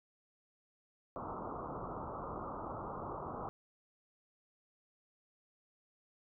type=low-pass noise; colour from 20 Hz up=white; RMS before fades=-43 dBFS; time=1.16-3.49 s; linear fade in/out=0 ms; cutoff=1300 Hz; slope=96 dB/octave; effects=none